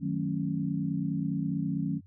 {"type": "chord", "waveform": "sine", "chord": "D# half-diminished seventh", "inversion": "none", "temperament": "equal with one note detuned", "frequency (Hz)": [155.56, 185, 220, 275.3], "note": ["D#3", "F#3", "A3", "C#4"], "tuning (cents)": [0, 0, 0, -12], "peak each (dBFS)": [-32, -33, -36, -33], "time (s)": [0, 2.01], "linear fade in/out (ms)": 50, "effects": ["added 94 Hz sine -52 dBFS peak until 2.06 s"]}